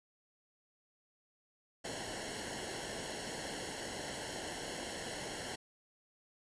pink noise with comb filter, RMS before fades -42 dBFS, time 1.84-5.56 s, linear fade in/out 10 ms, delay 0.82 ms, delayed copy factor -0.8, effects resampled to 22050 Hz

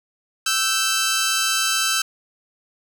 10% pulse tone pair together, 1320 / 1549.3 Hz, E6 / G6, +2 / -21 cents, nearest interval minor third, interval 277 cents, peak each -13 dBFS, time 0.46-2.02 s, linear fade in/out 5 ms, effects none

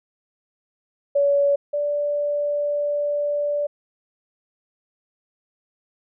sine tone pair in turn, 567 / 583.3 Hz, C#5 / D5, +39 / -12 cents, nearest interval unison, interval 49 cents, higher second, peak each -15 / -20 dBFS, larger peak first, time 1.15-1.56 / 1.73-3.67 s, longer second, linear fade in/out 10 ms, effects none

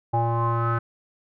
square tone with low-pass filter sweep, 116.54 Hz, A#2, in tune, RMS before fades -23 dBFS, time 0.13-0.79 s, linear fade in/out 10 ms, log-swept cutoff 800 to 1400 Hz, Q 9, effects none

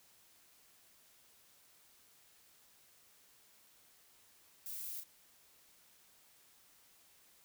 violet noise with echo, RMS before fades -45 dBFS, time 4.66-5 s, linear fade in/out 0 ms, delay 34 ms, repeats 1, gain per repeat -5 dB, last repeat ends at 5.034 s, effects white hiss -66 dBFS RMS until 7.44 s

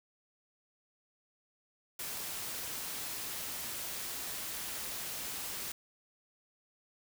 white noise, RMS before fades -40 dBFS, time 1.99-5.72 s, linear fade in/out 5 ms, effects none

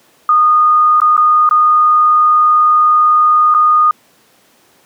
sine tone with dropouts, 1229 Hz, D#6, 22 cents flat, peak -6 dBFS, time 0.29-3.91 s, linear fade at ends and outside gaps 2 ms, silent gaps 1.002-1.017 / 1.167-1.177 / 1.491-1.51 / 3.541-3.547 s, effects pink hiss -50 dBFS RMS until 4.85 s + high-pass 200 Hz 12 dB/octave

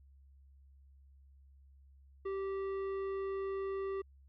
triangle tone with tanh clipping, 389.1 Hz, G4, 13 cents flat, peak -37 dBFS, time 2.25-4.02 s, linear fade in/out 10 ms, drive 15 dB, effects added 68 Hz sine -58 dBFS peak until 4.28 s

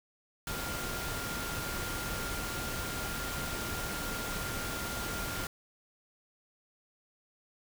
sine tone in noise, 1400 Hz, F6, 4 cents sharp, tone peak -41 dBFS, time 0.47-5.47 s, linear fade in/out 2 ms, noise pink, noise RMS -37 dBFS, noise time 0.47-5.47 s, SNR -7 dB, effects none

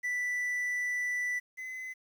triangle tone pair in turn, 1975.5 / 2032 Hz, B6 / B6, 0 / +49 cents, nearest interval unison, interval 49 cents, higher second, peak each -28 / -36 dBFS, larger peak first, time 0.03-1.4 / 1.57-1.94 s, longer first, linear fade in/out 20 ms, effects 10-bit

